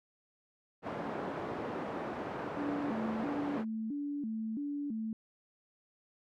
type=band-pass noise; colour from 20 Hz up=pink; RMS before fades=-39 dBFS; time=0.82-3.65 s; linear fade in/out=50 ms; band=230 to 1100 Hz; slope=12 dB/octave
type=tone with vibrato; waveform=sine; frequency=252.3 Hz; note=B3; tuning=37 cents sharp; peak=-34 dBFS; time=2.57-5.13 s; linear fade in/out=2 ms; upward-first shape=square; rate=1.5 Hz; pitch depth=230 cents each way
effects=none